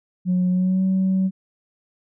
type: tone with pitch glide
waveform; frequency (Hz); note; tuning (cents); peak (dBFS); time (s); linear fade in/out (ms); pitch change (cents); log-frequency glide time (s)
sine; 181.5 to 189.21; F#3 to F#3; -33 to +39; -15; 0.25-1.31; 50; +72; 0.51-0.83
effects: tanh soft clip ceiling -14 dBFS